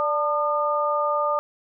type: tone cluster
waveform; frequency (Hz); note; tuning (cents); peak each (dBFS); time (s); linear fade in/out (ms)
sine; 587 / 894 / 1212; D5 / A5 / D#6; -1 / +27 / -46; -24 / -28 / -23; 0-1.39; 0
effects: none